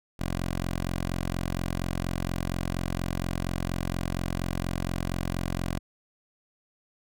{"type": "tone", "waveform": "10% pulse", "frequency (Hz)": 44.24, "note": "F1", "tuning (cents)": 23, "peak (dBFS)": -20, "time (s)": [0.19, 5.79], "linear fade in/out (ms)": 10, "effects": []}